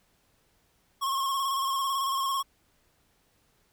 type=tone with vibrato; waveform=square; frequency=1085 Hz; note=C#6; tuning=37 cents flat; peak=-27 dBFS; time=1.01-2.43 s; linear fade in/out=20 ms; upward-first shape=square; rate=18 Hz; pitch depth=36 cents each way; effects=pink hiss -68 dBFS RMS until 3.72 s